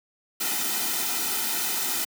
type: noise with comb filter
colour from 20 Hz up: white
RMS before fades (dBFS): -27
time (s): 0.4-2.05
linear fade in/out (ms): 10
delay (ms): 1.8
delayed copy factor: -0.75
effects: high-pass 200 Hz 12 dB/octave